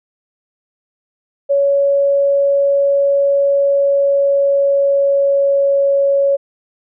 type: tone with pitch glide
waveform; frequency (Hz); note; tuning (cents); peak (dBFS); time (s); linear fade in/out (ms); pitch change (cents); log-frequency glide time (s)
sine; 560 to 556.5; C#5 to C#5; +18 to +7; -10; 1.49-6.37; 20; -11; 3.51-5.93
effects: none